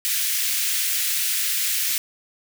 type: high-pass noise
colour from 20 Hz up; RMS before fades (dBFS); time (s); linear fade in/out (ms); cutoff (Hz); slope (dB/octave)
white; -23; 0.05-1.98; 0; 1800; 24
effects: none